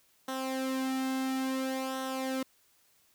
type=tone with flanger; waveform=sawtooth; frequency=263.1 Hz; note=C4; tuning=10 cents sharp; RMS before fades=-33 dBFS; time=0.28-2.43 s; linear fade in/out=5 ms; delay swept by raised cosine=0.42 to 2.12 ms; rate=0.58 Hz; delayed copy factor=-0.65; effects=white hiss -67 dBFS RMS until 3.14 s